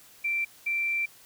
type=tone pair in turn; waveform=sine; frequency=2349 / 2349 Hz; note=D7 / D7; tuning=0 / 0 cents; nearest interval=unison; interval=0 cents; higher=neither; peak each=-25 dBFS; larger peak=neither; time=0.24-0.45 / 0.66-1.06 s; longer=second; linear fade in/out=10 ms; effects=white hiss -54 dBFS RMS until 1.25 s